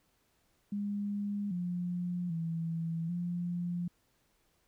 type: tone with pitch steps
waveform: sine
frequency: 203.6 / 177.1 / 164.9 / 174.8 Hz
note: G#3 / F3 / E3 / F3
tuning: -34 / +24 / +1 / +2 cents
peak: -32 dBFS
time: 0.72-3.88 s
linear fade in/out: 5 ms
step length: 790 ms
effects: pink hiss -73 dBFS RMS until 4.67 s